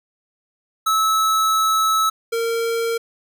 square tone pair in turn, 1300 / 460.2 Hz, E6 / A#4, -24 / -22 cents, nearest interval octave + tritone, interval 1798 cents, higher first, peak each -16 / -20 dBFS, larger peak first, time 0.86-2.1 / 2.32-2.98 s, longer first, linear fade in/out 10 ms, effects none

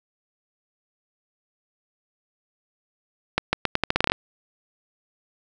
accelerating click train, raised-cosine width 0.3 ms, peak -3 dBFS, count 12, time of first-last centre 3.38-4.119 s, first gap 150 ms, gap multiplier 0.82, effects none

